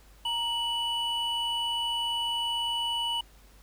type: tone pair together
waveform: triangle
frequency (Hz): 932.3 / 2957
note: A#5 / F#7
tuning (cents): 0 / -2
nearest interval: octave + minor sixth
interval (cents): 1998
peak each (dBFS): -31 / -27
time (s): 0.25-3.21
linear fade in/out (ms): 5
effects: added 50 Hz sine -54 dBFS peak until 3.62 s + pink hiss -59 dBFS RMS until 3.62 s